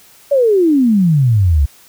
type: exponential sweep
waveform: sine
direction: down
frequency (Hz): 583 to 66.3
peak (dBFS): -8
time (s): 0.31-1.66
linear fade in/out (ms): 10
effects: white hiss -45 dBFS RMS until 1.88 s